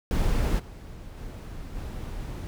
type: noise with level steps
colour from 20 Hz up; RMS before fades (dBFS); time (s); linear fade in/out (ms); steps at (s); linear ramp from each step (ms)
brown; -24 / -41 / -38 / -35; 0.11-2.47; 0; 0.58 / 1.16 / 1.75; 20
effects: none